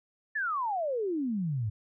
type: exponential sweep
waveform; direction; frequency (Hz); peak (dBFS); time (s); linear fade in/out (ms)
sine; down; 1798 to 100; -28; 0.35-1.7; 10
effects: none